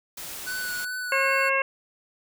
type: noise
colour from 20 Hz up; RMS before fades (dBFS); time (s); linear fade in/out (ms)
white; -37; 0.17-0.85; 5
type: tone with vibrato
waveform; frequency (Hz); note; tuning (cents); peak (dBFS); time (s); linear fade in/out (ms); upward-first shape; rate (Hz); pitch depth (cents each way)
square; 1484; F#6; +5; -30; 0.46-1.5; 20; sine; 2.5; 20
type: harmonic tone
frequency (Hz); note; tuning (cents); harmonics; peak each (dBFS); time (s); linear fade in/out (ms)
541; C#5; -42; 1 / 2 / 3 / 4 / 5; -27 / -27 / -27 / -27 / -27; 1.12-1.62; 2
effects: none